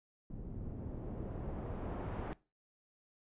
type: noise with low-pass filter sweep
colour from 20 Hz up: pink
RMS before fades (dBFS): -42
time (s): 0.3-2.33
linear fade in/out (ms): 0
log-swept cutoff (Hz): 220 to 1200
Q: 0.72
effects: noise-tail reverb RT60 0.3 s tail -21 dB re dry + resampled to 8000 Hz